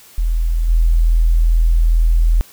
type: tone with level steps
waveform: sine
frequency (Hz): 41.2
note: E1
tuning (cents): 0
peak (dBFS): -13 / -9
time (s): 0.18-2.41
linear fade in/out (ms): 0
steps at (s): 0.68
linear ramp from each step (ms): 20
effects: white hiss -44 dBFS RMS until 2.52 s